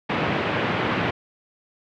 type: band-pass noise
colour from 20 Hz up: pink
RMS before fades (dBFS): -24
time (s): 0.09-1.11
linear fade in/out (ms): 10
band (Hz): 110 to 2900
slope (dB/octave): 24
effects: none